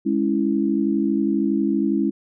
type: chord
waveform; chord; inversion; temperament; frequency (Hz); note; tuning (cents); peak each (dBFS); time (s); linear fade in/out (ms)
sine; C# minor; second; equal; 207.7 / 277.2 / 329.6; G#3 / C#4 / E4; 0 / 0 / 0; -22; 0.05-2.11; 20
effects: none